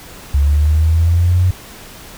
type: linear sweep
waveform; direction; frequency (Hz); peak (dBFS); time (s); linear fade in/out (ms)
sine; up; 69.3 to 92.5; -9; 0.34-1.51; 5
effects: pink hiss -36 dBFS RMS until 2.17 s